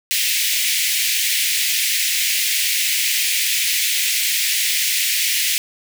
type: high-pass noise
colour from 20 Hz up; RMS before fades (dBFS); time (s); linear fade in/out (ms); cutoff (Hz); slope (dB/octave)
pink; -19; 0.11-5.58; 0; 2000; 48
effects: none